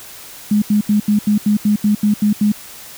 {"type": "tone bursts", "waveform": "sine", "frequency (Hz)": 208.8, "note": "G#3", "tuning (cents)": 10, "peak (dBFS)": -10, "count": 11, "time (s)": [0.51, 2.52], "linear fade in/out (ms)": 5, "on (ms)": 110, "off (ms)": 80, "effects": ["white hiss -36 dBFS RMS until 2.97 s"]}